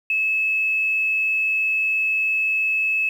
sine tone, 2597 Hz, E7, 26 cents flat, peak -18 dBFS, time 0.1-3.09 s, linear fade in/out 2 ms, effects 8-bit

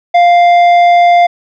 sine tone with tanh clipping, 698.5 Hz, F5, in tune, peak -5 dBFS, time 0.14-1.27 s, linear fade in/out 10 ms, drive 9 dB, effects none

